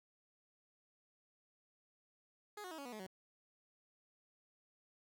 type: tone with pitch steps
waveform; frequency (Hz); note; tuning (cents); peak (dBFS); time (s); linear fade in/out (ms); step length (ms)
15% pulse; 417 / 365.1 / 319.7 / 279.9 / 245.1 / 214.6 / 187.91; G#4 / F#4 / D#4 / C#4 / B3 / A3 / F#3; +7 / -23 / +47 / +17 / -13 / -43 / +27; -40; 2.57-3.067; 5; 71
effects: none